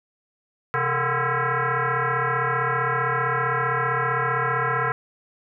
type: tone with frequency modulation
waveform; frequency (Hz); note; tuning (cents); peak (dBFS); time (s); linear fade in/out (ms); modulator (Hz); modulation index
sine; 165.7; E3; +9; -20; 0.74-4.92; 0; 296; 5.7
effects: none